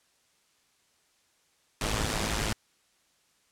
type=noise with amplitude modulation; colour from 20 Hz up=pink; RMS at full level=-26 dBFS; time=1.81-2.53 s; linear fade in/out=2 ms; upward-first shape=sine; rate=107 Hz; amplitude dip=75%; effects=white hiss -68 dBFS RMS until 3.51 s + low-pass 9000 Hz 12 dB/octave